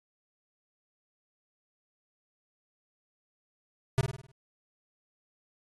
square tone with echo, 132.5 Hz, C3, 22 cents sharp, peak -22 dBFS, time 3.98-4.01 s, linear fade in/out 0 ms, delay 51 ms, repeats 6, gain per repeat -6 dB, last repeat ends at 4.316 s, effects AAC 32 kbps

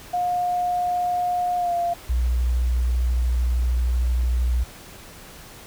sine tone with pitch glide, 714 to 693.3 Hz, F5 to F5, +38 to -13 cents, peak -20 dBFS, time 0.13-1.94 s, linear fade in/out 10 ms, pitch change -51 cents, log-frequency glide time 1.58-1.74 s
sine tone with vibrato, 61 Hz, B1, 21 cents flat, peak -18 dBFS, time 2.09-4.64 s, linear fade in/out 10 ms, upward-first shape sine, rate 13 Hz, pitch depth 18 cents each way
effects pink hiss -43 dBFS RMS until 5.66 s

